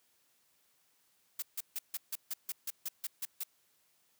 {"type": "noise bursts", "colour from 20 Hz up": "blue", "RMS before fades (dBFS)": -37, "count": 12, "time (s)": [1.39, 3.436], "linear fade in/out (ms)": 5, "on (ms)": 33, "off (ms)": 150, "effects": ["white hiss -72 dBFS RMS until 4.19 s", "high-pass 80 Hz 12 dB/octave"]}